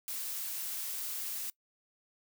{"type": "noise", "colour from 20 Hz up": "blue", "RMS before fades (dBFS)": -38, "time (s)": [0.08, 1.5], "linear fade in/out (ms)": 0, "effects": ["noise-tail reverb RT60 0.1 s tail -23 dB re dry"]}